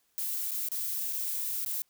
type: noise with dropouts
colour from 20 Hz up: violet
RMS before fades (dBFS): -33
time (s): 0.18-1.82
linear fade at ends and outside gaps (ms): 0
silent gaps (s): 0.509-0.516 / 0.687-0.717 / 1.127-1.132 / 1.648-1.661
effects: white hiss -72 dBFS RMS until 1.89 s